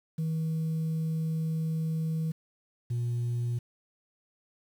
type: tone pair in turn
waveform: sine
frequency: 160 / 119.86 Hz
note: D#3 / A#2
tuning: +49 / +49 cents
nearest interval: perfect fourth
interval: 500 cents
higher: first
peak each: -25 dBFS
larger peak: neither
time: 0.18-2.32 / 2.9-3.59 s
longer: first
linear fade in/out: 10 ms
effects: tanh soft clip ceiling -26 dBFS + 9-bit